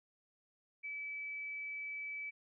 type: tone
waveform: sine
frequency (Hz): 2300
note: D7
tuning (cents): -37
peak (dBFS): -40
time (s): 0.83-2.31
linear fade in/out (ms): 20
effects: none